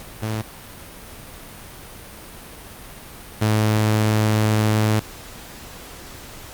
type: tone pair in turn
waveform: sawtooth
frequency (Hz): 109.2 / 107.82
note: A2 / A2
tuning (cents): -13 / -35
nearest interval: unison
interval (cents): 22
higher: first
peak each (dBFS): -19 / -12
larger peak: second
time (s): 0.22-0.42 / 3.41-5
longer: second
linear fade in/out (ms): 10
effects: pink hiss -39 dBFS RMS until 6.53 s + Opus 48 kbps